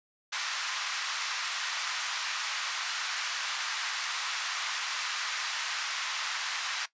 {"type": "band-pass noise", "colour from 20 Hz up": "pink", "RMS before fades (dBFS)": -34, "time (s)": [0.32, 6.86], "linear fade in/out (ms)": 10, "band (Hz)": [1100, 6700], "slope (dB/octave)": 24, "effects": ["noise-tail reverb RT60 0.1 s tail -17 dB re dry", "resampled to 16000 Hz"]}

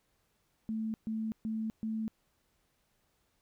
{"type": "tone bursts", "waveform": "sine", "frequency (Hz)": 220.4, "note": "A3", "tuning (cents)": 3, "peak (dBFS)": -32, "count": 4, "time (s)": [0.69, 2.08], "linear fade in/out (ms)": 0, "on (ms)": 250, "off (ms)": 130, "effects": ["pink hiss -75 dBFS RMS until 3.41 s"]}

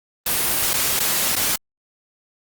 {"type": "noise with dropouts", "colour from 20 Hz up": "white", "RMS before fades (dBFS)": -20, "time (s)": [0.26, 1.56], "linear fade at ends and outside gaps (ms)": 5, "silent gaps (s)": [[0.734, 0.738], [0.994, 1.001], [1.355, 1.363]], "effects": ["Opus 32 kbps"]}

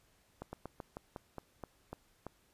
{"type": "slowing click train", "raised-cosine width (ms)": 1, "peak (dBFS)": -28, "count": 10, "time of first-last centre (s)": [0.42, 2.266], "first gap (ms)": 110, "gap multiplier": 1.15, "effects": ["pink hiss -70 dBFS RMS until 2.53 s", "resampled to 32000 Hz"]}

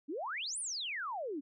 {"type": "exponential two-way sweep", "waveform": "sine", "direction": "up then down", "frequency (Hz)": [261.6, 10110, 261.6], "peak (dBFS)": -36, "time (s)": [0.08, 1.41], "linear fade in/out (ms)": 20, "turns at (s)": 0.59, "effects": []}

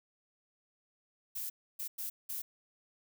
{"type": "noise bursts at uneven times", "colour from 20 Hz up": "violet", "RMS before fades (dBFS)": -39, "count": 4, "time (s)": [[1.35, 1.5], [1.79, 1.88], [1.98, 2.1], [2.29, 2.42]], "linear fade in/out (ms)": 10, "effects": []}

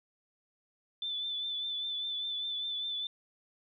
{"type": "tone with vibrato", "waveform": "sine", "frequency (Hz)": 3510, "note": "A7", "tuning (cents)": -5, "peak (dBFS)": -33, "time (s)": [1.02, 3.07], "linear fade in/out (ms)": 2, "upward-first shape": "triangle", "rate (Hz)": 5, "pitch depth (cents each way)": 39, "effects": []}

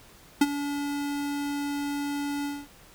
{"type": "tone with ADSR envelope", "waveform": "square", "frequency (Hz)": 286.3, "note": "D4", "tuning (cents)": -44, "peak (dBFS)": -15, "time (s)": [0.41, 2.68], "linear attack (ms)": 6, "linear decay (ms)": 37, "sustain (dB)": -14, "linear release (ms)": 230, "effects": ["pink hiss -53 dBFS RMS until 2.94 s"]}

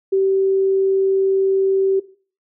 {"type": "tone", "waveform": "sine", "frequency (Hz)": 386.2, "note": "G4", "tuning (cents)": -26, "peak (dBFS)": -13, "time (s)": [0.12, 2], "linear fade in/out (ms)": 10, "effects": ["noise-tail reverb RT60 0.4 s tail -17 dB re dry"]}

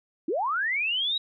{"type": "linear sweep", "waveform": "sine", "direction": "up", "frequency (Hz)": [278.3, 3880], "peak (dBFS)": -24, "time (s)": [0.28, 1.18], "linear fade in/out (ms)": 5, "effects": []}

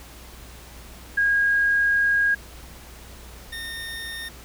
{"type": "tone pair in turn", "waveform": ["sine", "25% pulse"], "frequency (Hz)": [1634, 1830.9], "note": ["G#6", "A#6"], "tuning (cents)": [-29, -32], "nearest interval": "major second", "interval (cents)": 197, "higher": "second", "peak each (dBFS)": [-17, -28], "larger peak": "first", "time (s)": [[1.17, 2.35], [3.52, 4.29]], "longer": "first", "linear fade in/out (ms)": 10, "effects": ["added 60 Hz sine -44 dBFS peak until 4.44 s", "pink hiss -45 dBFS RMS until 4.44 s"]}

